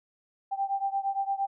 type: beating tone pair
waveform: sine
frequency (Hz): 784 / 792.7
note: G5 / G5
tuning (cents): 0 / +19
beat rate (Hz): 8.7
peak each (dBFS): -29 / -31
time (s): 0.51-1.47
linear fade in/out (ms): 20
effects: none